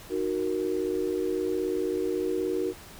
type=chord; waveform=sine; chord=D# minor; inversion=none; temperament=equal; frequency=311.1 / 370 / 466.2 Hz; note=D#4 / F#4 / A#4; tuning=0 / 0 / 0 cents; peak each=-32 / -28 / -31 dBFS; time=0.09-2.74 s; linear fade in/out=50 ms; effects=pink hiss -47 dBFS RMS until 2.99 s